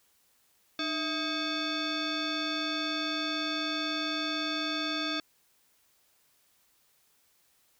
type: tone with frequency modulation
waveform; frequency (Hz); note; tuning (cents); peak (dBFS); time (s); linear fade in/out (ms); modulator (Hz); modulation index
sine; 1611; G6; +47; -29; 0.79-5.2; 2; 957; 3.2
effects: white hiss -68 dBFS RMS until 7.79 s